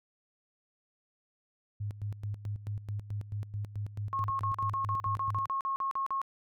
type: tone with tremolo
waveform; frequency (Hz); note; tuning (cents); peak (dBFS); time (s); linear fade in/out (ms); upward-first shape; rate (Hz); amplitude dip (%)
sine; 103.2; G#2; -10; -32; 1.8-5.47; 10; square; 4.6; 75
type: tone bursts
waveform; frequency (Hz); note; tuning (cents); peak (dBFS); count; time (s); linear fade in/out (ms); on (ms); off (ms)
sine; 1085; C#6; -37; -29; 14; 4.13-6.216; 0; 110; 42
effects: none